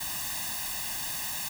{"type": "noise with comb filter", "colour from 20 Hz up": "white", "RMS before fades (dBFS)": -34, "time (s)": [0, 1.49], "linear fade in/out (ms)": 10, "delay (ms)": 1.1, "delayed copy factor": 0.95, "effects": []}